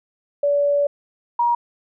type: tone pair in turn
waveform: sine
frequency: 574 / 951 Hz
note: D5 / A#5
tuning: -40 / +34 cents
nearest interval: major sixth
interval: 874 cents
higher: second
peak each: -15 dBFS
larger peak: neither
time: 0.43-0.87 / 1.39-1.55 s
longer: first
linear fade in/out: 5 ms
effects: none